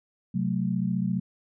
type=chord; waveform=sine; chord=F# diminished; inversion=second; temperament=equal; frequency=130.81 / 185 / 220 Hz; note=C3 / F#3 / A3; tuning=0 / 0 / 0 cents; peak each=-31 / -26 / -30 dBFS; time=0.34-1.2 s; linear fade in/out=10 ms; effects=none